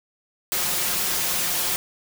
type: noise with comb filter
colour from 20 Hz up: white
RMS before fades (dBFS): -24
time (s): 0.52-1.76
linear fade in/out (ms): 0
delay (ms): 5.6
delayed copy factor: +0.6
effects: none